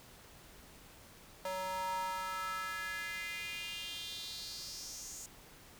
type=tone with high-pass filter sweep; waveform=square; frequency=187.2 Hz; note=F#3; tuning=20 cents sharp; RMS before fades=-41 dBFS; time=1.45-5.26 s; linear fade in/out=2 ms; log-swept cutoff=680 to 7100 Hz; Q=4.1; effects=pink hiss -57 dBFS RMS until 5.79 s